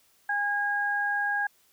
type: tone pair together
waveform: sine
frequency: 817 / 1634 Hz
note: G#5 / G#6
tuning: -29 / -29 cents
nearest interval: octave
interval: 1200 cents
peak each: -30 / -26 dBFS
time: 0.29-1.47 s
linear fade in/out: 5 ms
effects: white hiss -64 dBFS RMS until 1.72 s